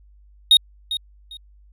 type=tone with echo; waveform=triangle; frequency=3728 Hz; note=A#7; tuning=1 cent flat; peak=-7 dBFS; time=0.51-0.57 s; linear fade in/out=2 ms; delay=400 ms; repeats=2; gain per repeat=-13 dB; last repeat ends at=1.37 s; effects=added 50 Hz sine -48 dBFS peak until 1.72 s